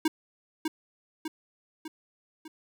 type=tone with echo; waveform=square; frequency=316.8 Hz; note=D#4; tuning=31 cents sharp; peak=-22 dBFS; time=0.05-0.08 s; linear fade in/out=5 ms; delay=600 ms; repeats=4; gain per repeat=-5 dB; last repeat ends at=2.48 s; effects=none